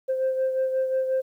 sine beating tone pair, 523 / 528.6 Hz, C5 / C5, -1 / +18 cents, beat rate 5.6 Hz, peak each -21 / -30 dBFS, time 0.08-1.22 s, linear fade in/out 20 ms, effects tanh soft clip ceiling -18 dBFS + 10-bit

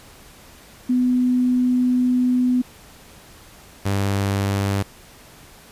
sine / sawtooth tone pair in turn, 250 / 99.21 Hz, B3 / G2, +21 / +21 cents, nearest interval octave + major third, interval 1600 cents, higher first, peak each -15 dBFS, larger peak neither, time 0.89-2.62 / 3.85-4.83 s, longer first, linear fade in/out 10 ms, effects pink hiss -46 dBFS RMS until 5.71 s + resampled to 32000 Hz

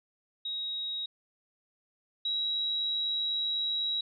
sine tone pair in turn, 3800 / 3864 Hz, A#7 / B7, +33 / -39 cents, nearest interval unison, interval 28 cents, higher second, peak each -32 / -28 dBFS, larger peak second, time 0.45-1.06 / 2.25-4.01 s, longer second, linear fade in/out 5 ms, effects none

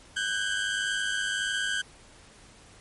30% pulse tone pair together, 1510 / 1611.6 Hz, F#6 / G6, +35 / +48 cents, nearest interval minor second, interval 113 cents, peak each -27 dBFS, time 0.16-1.82 s, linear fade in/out 10 ms, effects pink hiss -53 dBFS RMS until 2.8 s + MP3 48 kbps

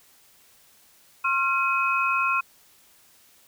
sine tone cluster, 1072 / 1375 / 2529 Hz, C6 / F6 / D#7, +42 / -27 / +28 cents, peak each -25 dBFS, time 1.24-2.41 s, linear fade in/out 10 ms, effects white hiss -57 dBFS RMS until 3.47 s

